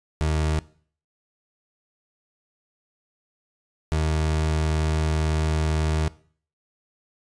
30% pulse tone pair in turn, 77.5 / 78.04 Hz, D#2 / D#2, -6 / +6 cents, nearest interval unison, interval 12 cents, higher second, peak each -18 dBFS, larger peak neither, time 0.21-0.59 / 3.92-6.08 s, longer second, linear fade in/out 0 ms, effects noise-tail reverb RT60 0.5 s tail -20 dB re dry + resampled to 22050 Hz

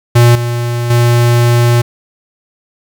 square tone with level steps, 119.5 Hz, A#2, 43 cents sharp, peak -4 / -14 / -7 dBFS, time 0.15-1.82 s, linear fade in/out 10 ms, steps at 0.35 / 0.9 s, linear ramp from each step 5 ms, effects 7-bit

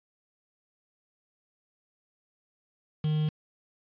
triangle tone with quantisation, 153.5 Hz, D#3, 23 cents flat, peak -22 dBFS, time 3.04-3.29 s, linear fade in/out 5 ms, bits 7, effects resampled to 11025 Hz

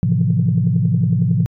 sine chord, F major seventh, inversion first, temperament just, 109.13 / 130.96 / 163.7 / 174.61 Hz, A2 / C3 / E3 / F3, -14 / +2 / -12 / 0 cents, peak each -18 dBFS, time 0.03-1.46 s, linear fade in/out 0 ms, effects tanh soft clip ceiling -5 dBFS

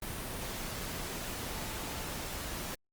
sine tone in noise, 880 Hz, A5, in tune, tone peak -50 dBFS, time 1.49-2.09 s, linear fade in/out 5 ms, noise pink, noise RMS -39 dBFS, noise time 0.02-2.75 s, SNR -14 dB, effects Opus 32 kbps

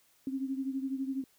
sine beating tone pair, 265.6 / 277.6 Hz, C4 / C#4, +26 / +3 cents, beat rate 12 Hz, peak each -33 / -38 dBFS, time 0.27-1.24 s, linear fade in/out 2 ms, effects white hiss -67 dBFS RMS until 1.38 s

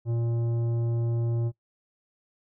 triangle tone with tanh clipping, 116.8 Hz, A#2, 4 cents sharp, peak -26 dBFS, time 0.05-1.52 s, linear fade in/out 50 ms, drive 15 dB, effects noise-tail reverb RT60 0.1 s tail -20 dB re dry

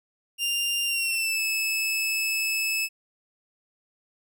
sawtooth tone with pitch glide, 2794 to 2607 Hz, F7 to E7, 0 to -20 cents, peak -21 dBFS, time 0.38-2.89 s, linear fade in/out 50 ms, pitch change -120 cents, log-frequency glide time 0.85-1.43 s, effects none

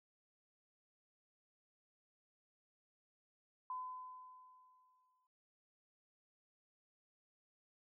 sine tone with exponential decay, 1014 Hz, B5, 45 cents sharp, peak -40 dBFS, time 3.7-5.27 s, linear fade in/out 2 ms, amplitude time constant 340 ms, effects noise-tail reverb RT60 0.8 s tail -22 dB re dry

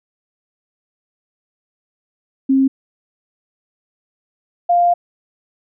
sine tone pair in turn, 267.9 / 698.9 Hz, C4 / F5, +41 / +1 cents, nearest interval octave + perfect fourth, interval 1660 cents, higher second, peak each -10 dBFS, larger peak neither, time 2.49-2.68 / 4.69-4.94 s, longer second, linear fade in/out 10 ms, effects none

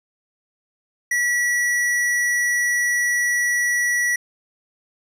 sine tone with hard clipping, 1940 Hz, B6, 31 cents flat, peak -19 dBFS, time 1.11-4.16 s, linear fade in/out 5 ms, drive 15 dB, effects resampled to 32000 Hz

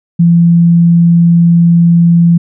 sine tone, 170 Hz, F3, 46 cents flat, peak -3 dBFS, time 0.19-2.38 s, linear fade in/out 10 ms, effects none

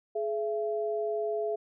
sine tone pair together, 423.4 / 672.1 Hz, G#4 / E5, +33 / +33 cents, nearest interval minor sixth, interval 800 cents, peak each -30 / -32 dBFS, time 0.15-1.56 s, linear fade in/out 10 ms, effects none

